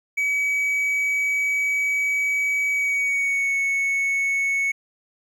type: tone with pitch glide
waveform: triangle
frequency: 2275 to 2210 Hz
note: C#7 to C#7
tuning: +44 to -6 cents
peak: -18 dBFS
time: 0.17-4.72 s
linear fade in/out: 10 ms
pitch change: -50 cents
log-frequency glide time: 2.71-3.57 s
effects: 10-bit